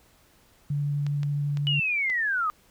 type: tone with vibrato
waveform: sine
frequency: 144.4 Hz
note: D3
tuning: 29 cents flat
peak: -24 dBFS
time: 0.7-1.8 s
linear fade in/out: 5 ms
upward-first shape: triangle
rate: 12 Hz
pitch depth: 9 cents each way
type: clicks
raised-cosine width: 0.2 ms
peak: -23 dBFS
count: 4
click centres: 1.066 / 1.232 / 1.572 / 2.1 s
type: linear sweep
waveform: sine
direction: down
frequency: 2960 to 1200 Hz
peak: -23 dBFS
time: 1.67-2.5 s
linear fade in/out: 0 ms
effects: pink hiss -60 dBFS RMS until 2.7 s